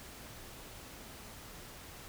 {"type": "silence", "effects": ["pink hiss -50 dBFS RMS until 2.08 s"]}